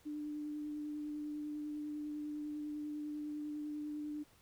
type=tone with vibrato; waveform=sine; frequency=298.5 Hz; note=D4; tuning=28 cents sharp; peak=-39 dBFS; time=0.05-4.24 s; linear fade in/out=20 ms; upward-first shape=sine; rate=10 Hz; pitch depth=12 cents each way; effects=pink hiss -67 dBFS RMS until 4.41 s